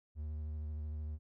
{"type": "tone with vibrato", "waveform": "triangle", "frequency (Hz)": 76.2, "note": "D#2", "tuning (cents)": -36, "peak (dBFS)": -36, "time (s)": [0.15, 1.19], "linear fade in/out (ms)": 50, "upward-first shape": "sine", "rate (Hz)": 13, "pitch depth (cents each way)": 30, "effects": []}